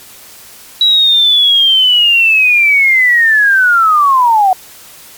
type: linear sweep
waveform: sine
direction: down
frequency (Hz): 3911 to 731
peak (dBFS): -5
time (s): 0.81-4.53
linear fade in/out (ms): 2
effects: white hiss -36 dBFS RMS until 5.17 s + MP3 96 kbps